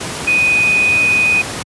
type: tone in noise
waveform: sine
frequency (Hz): 2489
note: D#7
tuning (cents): 0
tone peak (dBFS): -10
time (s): 0.27-1.42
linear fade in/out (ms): 10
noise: pink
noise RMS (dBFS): -23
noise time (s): 0-1.63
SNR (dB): +10
effects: high-pass 100 Hz 12 dB/octave + resampled to 24000 Hz